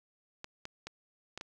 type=clicks; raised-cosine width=0.2 ms; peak=-24 dBFS; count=5; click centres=0.444 / 0.654 / 0.87 / 1.376 / 1.411 s; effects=none